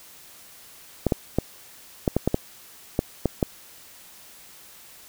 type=clicks; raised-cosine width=2 ms; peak=-6 dBFS; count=10; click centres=1.067 / 1.122 / 1.386 / 2.078 / 2.166 / 2.276 / 2.344 / 2.991 / 3.257 / 3.428 s; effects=white hiss -48 dBFS RMS until 5.08 s